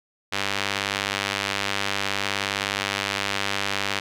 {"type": "tone with band-pass filter", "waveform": "sawtooth", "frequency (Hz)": 99.4, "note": "G2", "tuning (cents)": 25, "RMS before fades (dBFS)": -27, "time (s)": [0.32, 4], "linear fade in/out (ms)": 10, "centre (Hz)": 2900, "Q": 0.93, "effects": []}